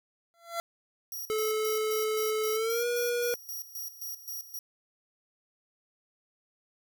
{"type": "tone with exponential growth", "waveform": "25% pulse", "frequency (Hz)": 679, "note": "F5", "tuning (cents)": -49, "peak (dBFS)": -24, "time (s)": [0.34, 0.6], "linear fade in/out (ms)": 0, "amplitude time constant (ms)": 55}
{"type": "tone with tremolo", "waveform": "5% pulse", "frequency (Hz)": 5690, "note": "F8", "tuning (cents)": 31, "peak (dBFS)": -30, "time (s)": [1.12, 4.59], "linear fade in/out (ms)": 2, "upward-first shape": "square", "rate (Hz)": 3.8, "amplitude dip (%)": 75}
{"type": "tone with pitch glide", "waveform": "square", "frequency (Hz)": [433.4, 480.9], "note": ["A4", "B4"], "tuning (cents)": [-26, -46], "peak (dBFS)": -28, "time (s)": [1.3, 3.34], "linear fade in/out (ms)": 0, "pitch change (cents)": 180, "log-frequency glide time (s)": [2.53, 2.86]}
{"effects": []}